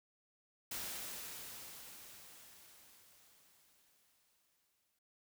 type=noise with exponential decay; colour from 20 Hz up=white; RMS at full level=-42 dBFS; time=0.71-4.99 s; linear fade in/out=5 ms; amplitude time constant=930 ms; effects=none